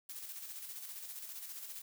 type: noise with tremolo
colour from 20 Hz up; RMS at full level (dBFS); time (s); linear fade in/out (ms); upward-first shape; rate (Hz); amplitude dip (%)
blue; -45; 0.09-1.82; 5; square; 15; 40
effects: none